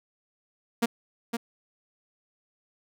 sawtooth tone with echo, 233.1 Hz, A#3, in tune, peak -17 dBFS, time 0.82-0.86 s, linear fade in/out 10 ms, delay 510 ms, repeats 1, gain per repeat -6 dB, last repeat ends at 1.37 s, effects none

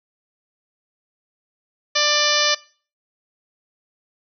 harmonic tone, 592 Hz, D5, 14 cents sharp, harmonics 1 / 2 / 3 / 4 / 5 / 6 / 7 / 8 / 9 / 10, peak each -25 / -25 / -25 / -25 / -25 / -25 / -25 / -25 / -25 / -25 dBFS, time 1.95-2.55 s, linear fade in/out 10 ms, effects noise-tail reverb RT60 0.4 s tail -20 dB re dry

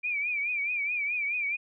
sine tone with vibrato, 2366 Hz, D7, 12 cents sharp, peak -27 dBFS, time 0.03-1.57 s, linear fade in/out 20 ms, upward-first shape triangle, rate 4.7 Hz, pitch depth 110 cents each way, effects none

